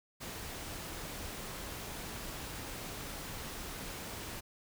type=noise; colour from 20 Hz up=pink; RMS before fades=-43 dBFS; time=0.2-4.41 s; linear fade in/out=20 ms; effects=none